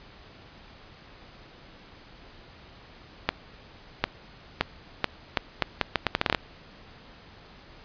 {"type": "accelerating click train", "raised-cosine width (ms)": 0.3, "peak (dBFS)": -5, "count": 15, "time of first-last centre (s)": [3.29, 6.348], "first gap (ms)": 750, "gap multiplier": 0.76, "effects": ["pink hiss -50 dBFS RMS until 7.84 s", "resampled to 11025 Hz"]}